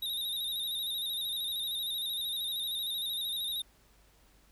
square tone with vibrato, 3729 Hz, A#7, in tune, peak -33 dBFS, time 0.02-3.62 s, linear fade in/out 5 ms, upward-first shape square, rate 13 Hz, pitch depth 47 cents each way, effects added 50 Hz sine -65 dBFS peak until 4.51 s + pink hiss -65 dBFS RMS until 4.51 s

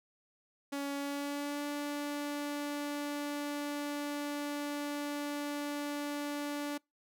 sawtooth tone with pitch glide, 281.3 to 290.5 Hz, C#4 to D4, +26 to -19 cents, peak -31 dBFS, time 0.72-6.78 s, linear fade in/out 10 ms, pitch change +55 cents, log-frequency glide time 0.95-1.64 s, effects noise-tail reverb RT60 0.2 s tail -25 dB re dry

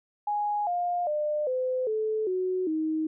sine tone with pitch steps, 830 / 706.1 / 600.6 / 510.9 / 434.6 / 369.7 / 314.5 Hz, G#5 / F5 / D5 / C5 / A4 / F#4 / D#4, -1 / +19 / +39 / -41 / -21 / -1 / +19 cents, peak -25 dBFS, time 0.27-3.07 s, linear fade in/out 5 ms, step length 400 ms, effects none

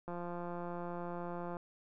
click train, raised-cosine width 1 ms, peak -29 dBFS, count 260, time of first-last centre 0.08-1.569 s, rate 174 Hz, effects none

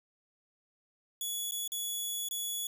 10% pulse tone with dropouts, 3400 Hz, G#7, 40 cents sharp, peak -26 dBFS, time 1.21-2.67 s, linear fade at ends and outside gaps 2 ms, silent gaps 1.511-1.52 / 1.677-1.719 / 2.287-2.31 s, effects none

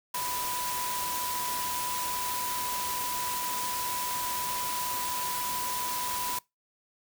sine tone in noise, 987.8 Hz, B5, in tune, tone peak -33 dBFS, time 0.14-6.39 s, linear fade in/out 5 ms, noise white, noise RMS -34 dBFS, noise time 0.14-6.39 s, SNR -2 dB, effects noise-tail reverb RT60 0.2 s tail -23 dB re dry

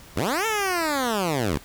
10% pulse linear two-way sweep, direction up then down, 62 to 454.3 to 62 Hz, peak -14 dBFS, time 0.16-1.58 s, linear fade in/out 10 ms, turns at 0.46 s, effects pink hiss -47 dBFS RMS until 1.64 s

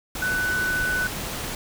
sine tone in noise, 1494 Hz, F#6, 16 cents sharp, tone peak -22 dBFS, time 0.22-1.07 s, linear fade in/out 2 ms, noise pink, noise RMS -31 dBFS, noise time 0.15-1.55 s, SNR +6 dB, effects none

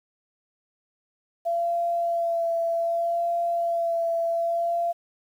sine tone with vibrato, 678 Hz, E5, 49 cents sharp, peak -22 dBFS, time 1.45-4.93 s, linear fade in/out 20 ms, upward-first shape sine, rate 0.65 Hz, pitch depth 20 cents each way, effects 9-bit

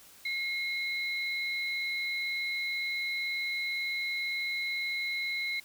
sine tone pair together, 2153 / 4011 Hz, C7 / B7, +49 / +26 cents, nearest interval major seventh, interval 1077 cents, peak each -31 / -38 dBFS, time 0.25-5.6 s, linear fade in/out 5 ms, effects white hiss -55 dBFS RMS until 5.64 s

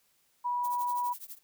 sine tone, 975 Hz, B5, 23 cents flat, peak -28 dBFS, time 0.44-1.14 s, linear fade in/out 20 ms
violet noise with tremolo, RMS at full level -41 dBFS, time 0.63-1.39 s, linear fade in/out 20 ms, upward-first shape triangle, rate 12 Hz, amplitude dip 100%
effects white hiss -70 dBFS RMS until 1.43 s

